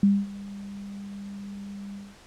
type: tone with ADSR envelope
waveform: sine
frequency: 200 Hz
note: G3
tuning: 35 cents sharp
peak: -14 dBFS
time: 0.03-2.17 s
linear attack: 3 ms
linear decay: 230 ms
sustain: -21 dB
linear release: 220 ms
effects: pink hiss -52 dBFS RMS until 2.26 s + low-pass 8000 Hz 12 dB/octave